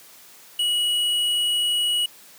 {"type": "tone with tanh clipping", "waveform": "sine", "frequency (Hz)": 2917, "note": "F#7", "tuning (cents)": -25, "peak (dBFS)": -21, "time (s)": [0.59, 2.06], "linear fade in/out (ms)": 5, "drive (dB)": 11, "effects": ["white hiss -48 dBFS RMS until 2.38 s", "high-pass 150 Hz 12 dB/octave"]}